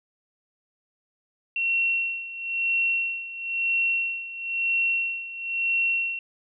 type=tone with tremolo; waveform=sine; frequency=2725 Hz; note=F7; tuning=43 cents flat; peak=-20 dBFS; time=1.56-6.19 s; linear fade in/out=2 ms; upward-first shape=sine; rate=1 Hz; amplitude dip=80%; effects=none